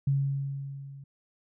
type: tone with level ramp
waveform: sine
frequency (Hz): 138.4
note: C#3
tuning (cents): -2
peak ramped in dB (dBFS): -21 to -43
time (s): 0.07-1.04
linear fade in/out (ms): 5
effects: none